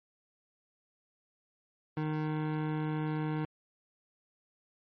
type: tone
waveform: 25% pulse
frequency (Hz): 154.2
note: D#3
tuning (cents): -15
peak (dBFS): -27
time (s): 1.97-3.45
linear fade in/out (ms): 2
effects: low-pass 2000 Hz 12 dB/octave + MP3 32 kbps